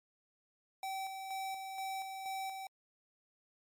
square tone with tremolo, 770 Hz, G5, 31 cents flat, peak -38 dBFS, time 0.83-2.67 s, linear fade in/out 2 ms, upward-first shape square, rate 2.1 Hz, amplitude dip 40%, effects MP3 96 kbps

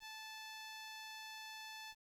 10% pulse tone, 874 Hz, A5, 12 cents flat, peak -40 dBFS, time 0-1.95 s, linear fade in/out 50 ms, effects low-pass 10000 Hz 12 dB/octave + 11-bit

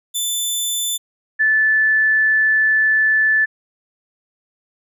15% pulse / sine tone pair in turn, 3520 / 1746.3 Hz, A7 / A6, 0 / -14 cents, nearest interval octave, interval 1214 cents, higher first, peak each -12 dBFS, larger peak neither, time 0.14-0.98 / 1.39-3.46 s, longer second, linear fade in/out 20 ms, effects none

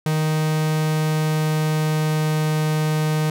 45% pulse tone with pitch glide, 155.56 to 154.57 Hz, D#3 to D#3, 0 to -11 cents, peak -18 dBFS, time 0.06-3.3 s, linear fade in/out 2 ms, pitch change -11 cents, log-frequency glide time 0.78-2.6 s, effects none

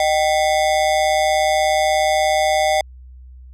square ring-modulated tone, 695 Hz, F5, 9 cents flat, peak -12 dBFS, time 0-2.81 s, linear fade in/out 2 ms, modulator 78.3 Hz, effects added 63 Hz sine -37 dBFS peak until 3.53 s + low-pass 9000 Hz 12 dB/octave

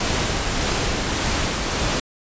pink noise with tremolo, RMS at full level -21 dBFS, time 0-2 s, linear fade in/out 5 ms, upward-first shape sine, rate 1.7 Hz, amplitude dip 25%, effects resampled to 16000 Hz

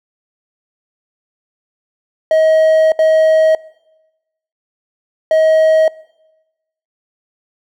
triangle tone bursts at uneven times, 634 Hz, D#5, 32 cents sharp, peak -6 dBFS, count 3, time 2.31-2.92 / 2.99-3.55 / 5.31-5.88 s, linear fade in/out 2 ms, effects noise-tail reverb RT60 1.0 s tail -22 dB re dry

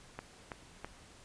click train, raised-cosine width 0.5 ms, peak -25 dBFS, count 3, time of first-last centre 0.19-0.846 s, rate 3.05 Hz, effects pink hiss -57 dBFS RMS until 1.24 s + resampled to 22050 Hz

